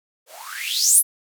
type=noise with band-pass filter sweep; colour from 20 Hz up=violet; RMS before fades=-19 dBFS; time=0.26-1.03 s; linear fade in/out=50 ms; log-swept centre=470 to 12000 Hz; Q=9.3; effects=none